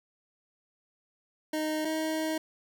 25% pulse tone pair in turn, 310 / 315.6 Hz, D#4 / D#4, -6 / +25 cents, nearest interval unison, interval 31 cents, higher second, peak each -25 dBFS, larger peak neither, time 1.53-1.85 / 1.85-2.38 s, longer second, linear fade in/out 5 ms, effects none

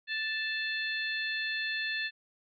harmonic tone with a mistuned harmonic, 880 Hz, A5, in tune, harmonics 2 / 3 / 4 / 5, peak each -33 / -37 / -39 / -41 dBFS, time 0.07-2.11 s, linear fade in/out 50 ms, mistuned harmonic 5, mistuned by -65 cents, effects none

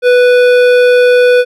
sine tone with hard clipping, 493.9 Hz, B4, in tune, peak -6 dBFS, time 0.02-1.45 s, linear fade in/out 50 ms, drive 13 dB, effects none

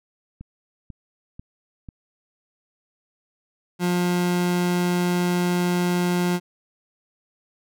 click train, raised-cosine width 5 ms, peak -25 dBFS, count 4, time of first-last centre 0.41-1.888 s, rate 2.03 Hz
30% pulse tone, 177.3 Hz, F3, 26 cents sharp, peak -17 dBFS, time 3.79-6.4 s, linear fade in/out 50 ms
effects none

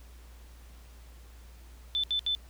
sine tone bursts, 3520 Hz, A7, in tune, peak -26 dBFS, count 3, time 1.95-2.35 s, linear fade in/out 0 ms, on 86 ms, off 71 ms, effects added 59 Hz sine -48 dBFS peak until 2.49 s + pink hiss -59 dBFS RMS until 2.49 s

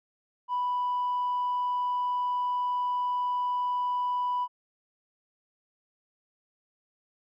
triangle tone with tanh clipping, 987.8 Hz, B5, in tune, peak -26 dBFS, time 0.48-4.48 s, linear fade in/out 50 ms, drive 5 dB, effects none

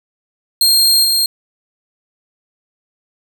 sawtooth tone with level steps, 4212 Hz, C8, 11 cents sharp, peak -6 / -9 dBFS, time 0.61-1.26 s, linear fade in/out 2 ms, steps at 1.03 s, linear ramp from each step 20 ms, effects none

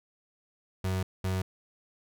35% pulse tone bursts at uneven times, 93.6 Hz, F#2, 20 cents sharp, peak -26 dBFS, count 2, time 0.84-1.03 / 1.24-1.42 s, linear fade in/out 5 ms, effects none

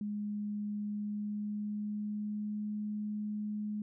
sine tone with pitch glide, 207.7 to 210.2 Hz, G#3 to G#3, 0 to +21 cents, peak -34 dBFS, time 0.01-3.82 s, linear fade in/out 2 ms, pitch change +21 cents, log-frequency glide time 0.85-2.7 s, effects none

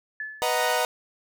sine tone with exponential decay, 1729 Hz, A6, 31 cents flat, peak -28 dBFS, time 0.2-0.71 s, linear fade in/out 2 ms, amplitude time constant 110 ms
sawtooth chord, B major seventh, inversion none, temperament equal, 493.9 / 622.3 / 740 / 932.3 Hz, B4 / D#5 / F#5 / A#5, 0 / 0 / 0 / 0 cents, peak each -24 dBFS, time 0.42-0.85 s, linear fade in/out 0 ms
effects none

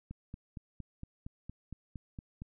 click train, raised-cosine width 5 ms, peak -30 dBFS, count 11, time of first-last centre 0.11-2.419 s, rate 4.33 Hz, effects none

